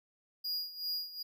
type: tone with tremolo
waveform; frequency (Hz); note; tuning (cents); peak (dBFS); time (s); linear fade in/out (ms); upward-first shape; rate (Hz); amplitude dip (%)
square; 4865; D#8; -40; -33; 0.44-1.23; 10; sine; 2.6; 80
effects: none